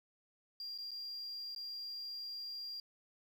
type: tone with dropouts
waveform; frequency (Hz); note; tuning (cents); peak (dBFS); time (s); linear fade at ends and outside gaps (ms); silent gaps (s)
sine; 4778; D8; +29; -40; 0.6-2.8; 2; 0.778-0.785 / 0.909-0.915 / 1.549-1.561
effects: tanh soft clip ceiling -39 dBFS + 11-bit